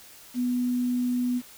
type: tone with quantisation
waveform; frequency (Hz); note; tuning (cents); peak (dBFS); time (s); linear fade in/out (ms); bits
sine; 246.9; B3; 0; -23; 0.34-1.42; 50; 8
effects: white hiss -49 dBFS RMS until 1.57 s